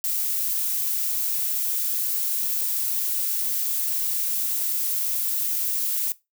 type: noise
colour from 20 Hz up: violet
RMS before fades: -25 dBFS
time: 0.04-6.12 s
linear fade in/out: 0 ms
effects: noise-tail reverb RT60 0.2 s tail -18 dB re dry